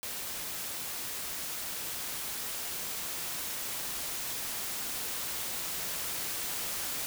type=noise with level ramp; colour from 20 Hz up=white; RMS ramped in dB=-38 to -35 dBFS; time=0.03-7.06 s; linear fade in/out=0 ms; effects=none